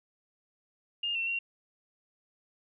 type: tone with pitch steps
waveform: sine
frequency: 2823 / 2704 / 2750 Hz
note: F7 / E7 / F7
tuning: +18 / +43 / -27 cents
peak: -29 dBFS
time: 1.03-1.39 s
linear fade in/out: 5 ms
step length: 120 ms
effects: none